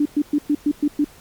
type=tone bursts; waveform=sine; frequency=293.7 Hz; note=D4; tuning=in tune; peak=-14 dBFS; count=7; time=0-1.045 s; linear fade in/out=5 ms; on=55 ms; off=110 ms; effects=pink hiss -47 dBFS RMS until 1.2 s + MP3 96 kbps